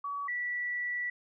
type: tone pair in turn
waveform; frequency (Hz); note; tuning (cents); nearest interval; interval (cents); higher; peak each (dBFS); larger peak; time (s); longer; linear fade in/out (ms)
sine; 1136 / 1954.9; C#6 / B6; +42 / -18; major sixth; 940; second; -33 / -31; second; 0.04-0.28 / 0.28-1.1; second; 5
effects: none